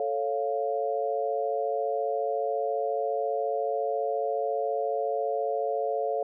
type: chord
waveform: sine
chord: A augmented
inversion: none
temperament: equal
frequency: 440 / 554.4 / 698.5 Hz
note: A4 / C#5 / E#5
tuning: 0 / 0 / 0 cents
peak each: -30 dBFS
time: 0-6.23 s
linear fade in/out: 2 ms
effects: none